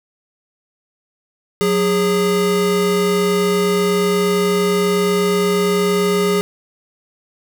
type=tone pair together; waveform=square; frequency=182.9 / 410.6 Hz; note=F#3 / G#4; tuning=-20 / -20 cents; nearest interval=octave + major second; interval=1400 cents; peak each=-20 / -16 dBFS; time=1.61-6.41 s; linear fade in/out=0 ms; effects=none